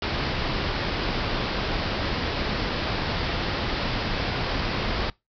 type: low-pass noise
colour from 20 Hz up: pink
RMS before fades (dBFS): -27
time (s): 0.02-5.1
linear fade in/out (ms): 2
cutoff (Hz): 5200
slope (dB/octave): 96
effects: noise-tail reverb RT60 0.2 s tail -23 dB re dry

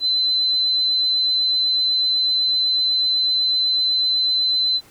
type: tone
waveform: sine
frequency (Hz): 4046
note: B7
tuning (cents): +41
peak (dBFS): -16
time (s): 0-4.81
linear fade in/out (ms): 50
effects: pink hiss -50 dBFS RMS until 4.9 s

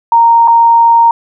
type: tone with dropouts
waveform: sine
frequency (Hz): 928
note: A#5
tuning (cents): -8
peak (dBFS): -3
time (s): 0.12-1.11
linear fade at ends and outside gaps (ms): 2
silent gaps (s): 0.476-0.48
effects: none

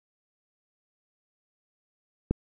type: click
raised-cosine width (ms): 3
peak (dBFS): -11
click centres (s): 2.31
effects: none

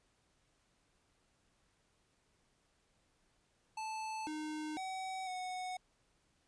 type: tone with pitch steps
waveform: square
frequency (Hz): 876 / 307.1 / 757 / 737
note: A5 / D#4 / F#5 / F#5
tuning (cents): -8 / -23 / +39 / -7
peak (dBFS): -40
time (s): 3.77-5.77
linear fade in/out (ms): 5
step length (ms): 500
effects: pink hiss -75 dBFS RMS until 6.47 s + resampled to 22050 Hz

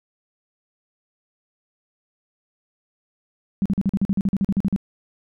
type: tone bursts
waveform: sine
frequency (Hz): 196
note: G3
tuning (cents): 0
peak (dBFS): -16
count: 15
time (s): 3.62-4.762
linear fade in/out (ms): 0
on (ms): 36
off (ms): 43
effects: none

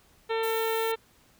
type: harmonic tone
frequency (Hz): 449.7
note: A4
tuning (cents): +38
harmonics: 1 / 2 / 3 / 4 / 5 / 6 / 7 / 8 / 9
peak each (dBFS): -27 / -33 / -37 / -39 / -41 / -43 / -44 / -45 / -46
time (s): 0.29-0.96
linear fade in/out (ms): 20
type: noise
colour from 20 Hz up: violet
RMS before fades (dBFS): -38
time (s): 0.43-0.92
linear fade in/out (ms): 5
effects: pink hiss -61 dBFS RMS until 1.39 s

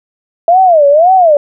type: tone with vibrato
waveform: sine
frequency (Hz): 655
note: E5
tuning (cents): -11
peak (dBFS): -3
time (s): 0.48-1.37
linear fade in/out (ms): 2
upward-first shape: sine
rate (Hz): 1.9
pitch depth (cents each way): 260
effects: none

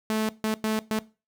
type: tone bursts at uneven times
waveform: sawtooth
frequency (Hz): 217.7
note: A3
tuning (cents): -18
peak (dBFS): -20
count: 4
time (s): 0.1-0.29 / 0.44-0.54 / 0.64-0.79 / 0.91-0.99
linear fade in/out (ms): 0
effects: noise-tail reverb RT60 0.3 s tail -19 dB re dry

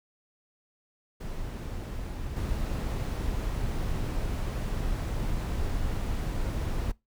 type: noise with level steps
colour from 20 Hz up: brown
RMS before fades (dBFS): -35 / -30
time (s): 1.2-6.92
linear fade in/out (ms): 10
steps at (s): 2.36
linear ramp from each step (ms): 10
effects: noise-tail reverb RT60 0.2 s tail -22 dB re dry

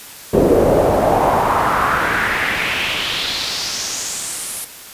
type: noise with band-pass filter sweep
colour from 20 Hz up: brown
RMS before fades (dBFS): -17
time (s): 0.33-4.65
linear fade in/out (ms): 10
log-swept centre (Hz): 390 to 11000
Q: 2.8
effects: white hiss -36 dBFS RMS until 4.93 s + resampled to 32000 Hz

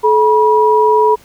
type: tone pair together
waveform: sine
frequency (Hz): 430.7 / 967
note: A4 / B5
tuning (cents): -37 / -37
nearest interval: octave + major second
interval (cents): 1400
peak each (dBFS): -10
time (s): 0.03-1.16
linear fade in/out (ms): 20
effects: pink hiss -45 dBFS RMS until 1.24 s

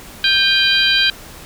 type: harmonic tone with a mistuned harmonic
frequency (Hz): 787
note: G5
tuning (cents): +7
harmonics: 2 / 3 / 4 / 5 / 6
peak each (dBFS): -17 / -20 / -16 / -17 / -22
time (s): 0.24-1.1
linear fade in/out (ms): 2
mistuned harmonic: 3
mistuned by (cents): +63
effects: pink hiss -37 dBFS RMS until 1.45 s

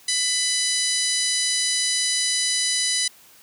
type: harmonic tone with a mistuned harmonic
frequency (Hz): 997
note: B5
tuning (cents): +16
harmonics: 2 / 3 / 4 / 5 / 6 / 7 / 8 / 9 / 10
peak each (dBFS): -30 / -32 / -26 / -27 / -28 / -31 / -36 / -29 / -29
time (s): 0.08-3.08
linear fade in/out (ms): 5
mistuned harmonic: 5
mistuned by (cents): -18
effects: white hiss -51 dBFS RMS until 3.42 s + high-pass 80 Hz 12 dB/octave

